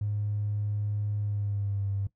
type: tone with pitch glide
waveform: triangle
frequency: 103.83 to 99.03 Hz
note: G#2 to G2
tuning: 0 to +18 cents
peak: -24 dBFS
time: 0.01-2.07 s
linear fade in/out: 5 ms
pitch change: -82 cents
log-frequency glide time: 1.19-1.88 s
effects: noise-tail reverb RT60 0.1 s tail -19 dB re dry + tanh soft clip ceiling -24 dBFS